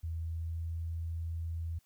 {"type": "tone with pitch glide", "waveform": "sine", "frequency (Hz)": [81.9, 82.71], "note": ["E2", "E2"], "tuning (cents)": [-11, 6], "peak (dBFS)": -34, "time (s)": [0.03, 1.79], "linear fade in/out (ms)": 10, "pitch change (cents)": 17, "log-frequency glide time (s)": [0.18, 0.7], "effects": ["white hiss -72 dBFS RMS until 1.85 s"]}